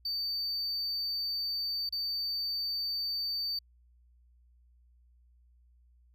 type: tone with dropouts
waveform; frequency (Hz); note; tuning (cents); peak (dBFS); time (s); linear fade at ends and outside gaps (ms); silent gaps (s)
triangle; 4590; D8; -40; -30; 0.05-3.59; 5; 1.892-1.924
effects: added 60 Hz sine -60 dBFS peak until 6.14 s